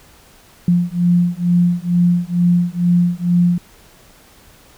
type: beating tone pair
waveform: sine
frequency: 174.2 / 176.4 Hz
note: F3 / F3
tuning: -4 / +18 cents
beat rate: 2.2 Hz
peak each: -15 dBFS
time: 0.68-3.58 s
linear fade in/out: 2 ms
effects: pink hiss -47 dBFS RMS until 4.77 s